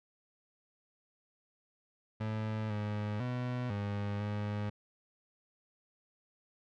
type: tone with pitch steps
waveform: 30% pulse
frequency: 108.8 / 104.8 / 124.3 / 102 / 103.9 Hz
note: A2 / G#2 / B2 / G#2 / G#2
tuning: -19 / +16 / +12 / -31 / +1 cents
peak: -31 dBFS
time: 2.2-4.7 s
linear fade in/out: 10 ms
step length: 500 ms
effects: low-pass 3000 Hz 12 dB/octave